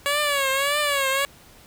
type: tone with vibrato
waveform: 10% pulse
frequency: 563 Hz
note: C#5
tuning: 27 cents sharp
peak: -12 dBFS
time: 0.06-1.25 s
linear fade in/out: 0 ms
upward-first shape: triangle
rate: 1.7 Hz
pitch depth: 110 cents each way
effects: pink hiss -50 dBFS RMS until 1.66 s

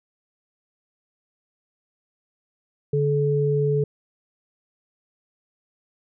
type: tone pair together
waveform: sine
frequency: 145.06 / 430.2 Hz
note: D3 / A4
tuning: -21 / -39 cents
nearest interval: octave + perfect fifth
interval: 1882 cents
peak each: -21 dBFS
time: 2.93-3.84 s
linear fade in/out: 5 ms
effects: none

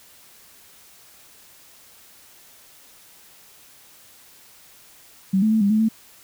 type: tone with pitch steps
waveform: sine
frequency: 191.5 / 217.1 / 220.5 / 200.6 / 216.2 / 221.9 Hz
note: G3 / A3 / A3 / G3 / A3 / A3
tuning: -40 / -23 / +4 / +40 / -30 / +15 cents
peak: -15 dBFS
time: 5.33-5.888 s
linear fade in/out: 10 ms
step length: 93 ms
effects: white hiss -50 dBFS RMS until 6.23 s

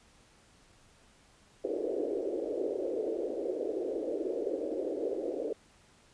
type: band-pass noise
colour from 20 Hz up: white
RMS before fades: -34 dBFS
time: 1.64-5.53 s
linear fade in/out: 5 ms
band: 310 to 540 Hz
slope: 48 dB/octave
effects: pink hiss -62 dBFS RMS until 6.13 s + resampled to 22050 Hz

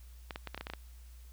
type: clicks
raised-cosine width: 0.3 ms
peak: -23 dBFS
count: 9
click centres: 0.308 / 0.359 / 0.473 / 0.546 / 0.577 / 0.61 / 0.669 / 0.7 / 0.736 s
effects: added 60 Hz sine -49 dBFS peak until 1.32 s + white hiss -64 dBFS RMS until 1.32 s

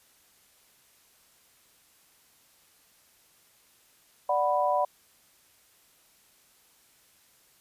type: chord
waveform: sine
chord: B minor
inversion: first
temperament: equal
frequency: 587.3 / 740 / 987.8 Hz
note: D5 / F#5 / B5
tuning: 0 / 0 / 0 cents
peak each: -27 dBFS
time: 4.29-4.85 s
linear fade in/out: 5 ms
effects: white hiss -62 dBFS RMS until 7.6 s + resampled to 32000 Hz

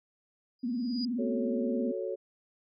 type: tone with exponential growth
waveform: sine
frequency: 4902 Hz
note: D#8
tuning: 27 cents flat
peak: -33 dBFS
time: 0.59-1.05 s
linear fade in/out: 2 ms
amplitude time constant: 100 ms
type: tone with vibrato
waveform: sine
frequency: 241.9 Hz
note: B3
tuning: 36 cents flat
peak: -29 dBFS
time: 0.63-1.92 s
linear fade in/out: 10 ms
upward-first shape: triangle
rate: 19 Hz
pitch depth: 150 cents each way
type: chord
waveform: sine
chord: F# minor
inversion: none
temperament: equal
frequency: 370 / 440 / 554.4 Hz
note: F#4 / A4 / C#5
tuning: 0 / 0 / 0 cents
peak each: -36 dBFS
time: 1.18-2.16 s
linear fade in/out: 20 ms
effects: none

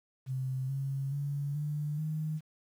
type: tone with pitch steps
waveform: sine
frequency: 130.81 / 136.52 / 142.48 / 148.71 / 155.2 Hz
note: C3 / C#3 / C#3 / D3 / D#3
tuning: 0 / -26 / +48 / +22 / -4 cents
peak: -31 dBFS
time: 0.26-2.41 s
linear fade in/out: 50 ms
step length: 430 ms
effects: 10-bit

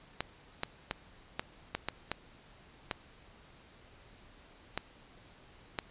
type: clicks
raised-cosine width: 0.3 ms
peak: -16 dBFS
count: 10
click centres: 0.206 / 0.634 / 0.911 / 1.395 / 1.75 / 1.886 / 2.116 / 2.912 / 4.776 / 5.788 s
effects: pink hiss -58 dBFS RMS until 5.9 s + resampled to 8000 Hz

